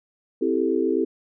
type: chord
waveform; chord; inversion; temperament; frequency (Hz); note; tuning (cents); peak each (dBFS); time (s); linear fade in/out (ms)
sine; A minor seventh; first; equal; 261.6 / 329.6 / 392 / 440; C4 / E4 / G4 / A4; 0 / 0 / 0 / 0; -26 / -24 / -24 / -26; 0.41-1.05; 10
effects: none